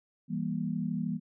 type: chord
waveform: sine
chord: E diminished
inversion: none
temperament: just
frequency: 164.81 / 197.78 / 237.3 Hz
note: E3 / G3 / Bb3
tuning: 0 / +16 / +31 cents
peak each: -34 dBFS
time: 0.28-1.2 s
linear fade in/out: 50 ms
effects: none